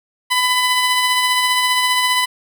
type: tone with tremolo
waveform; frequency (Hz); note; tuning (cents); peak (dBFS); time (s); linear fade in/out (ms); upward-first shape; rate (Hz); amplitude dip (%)
15% pulse; 1001; B5; +23; -6; 0.3-2.26; 20; triangle; 15; 35
effects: none